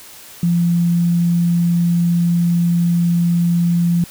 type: tone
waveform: sine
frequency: 171.9 Hz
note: F3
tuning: 27 cents flat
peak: -12 dBFS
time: 0.43-4.04 s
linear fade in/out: 2 ms
effects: white hiss -39 dBFS RMS until 4.1 s